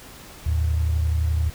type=tone pair together; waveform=sine; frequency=78.18 / 109.8 Hz; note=D#2 / A2; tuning=+9 / -3 cents; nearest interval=tritone; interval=588 cents; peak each=-19 / -28 dBFS; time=0.46-1.5 s; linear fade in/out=5 ms; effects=pink hiss -43 dBFS RMS until 1.54 s